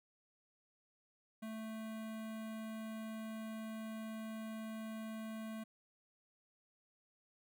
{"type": "tone with notch filter", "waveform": "square", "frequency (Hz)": 220.5, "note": "A3", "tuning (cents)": 4, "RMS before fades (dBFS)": -45, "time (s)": [1.42, 5.64], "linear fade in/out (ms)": 10, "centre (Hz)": 5300, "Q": 1.4, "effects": []}